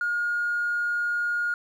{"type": "tone", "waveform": "triangle", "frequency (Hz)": 1428, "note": "F6", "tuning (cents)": 38, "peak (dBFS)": -20, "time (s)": [0.01, 1.54], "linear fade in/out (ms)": 2, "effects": ["tanh soft clip ceiling -21 dBFS"]}